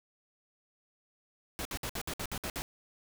pink noise bursts, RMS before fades -37 dBFS, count 9, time 1.59-2.62 s, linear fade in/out 0 ms, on 62 ms, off 59 ms, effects none

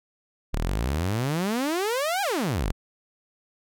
sawtooth exponential two-way sweep, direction up then down, 34.04 to 830.6 to 34.04 Hz, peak -20 dBFS, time 0.53-2.72 s, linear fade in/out 10 ms, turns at 2.22 s, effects none

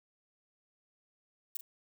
violet noise with echo, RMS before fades -37 dBFS, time 1.55-1.57 s, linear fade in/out 2 ms, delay 40 ms, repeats 1, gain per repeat -11 dB, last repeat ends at 1.61 s, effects none

